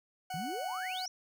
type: tone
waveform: 40% pulse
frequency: 742 Hz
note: F#5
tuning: 5 cents sharp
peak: -36 dBFS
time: 0.3-1.06 s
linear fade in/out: 5 ms
type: exponential sweep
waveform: sine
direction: up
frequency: 143.9 to 5920 Hz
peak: -38 dBFS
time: 0.34-1.08 s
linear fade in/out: 2 ms
effects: none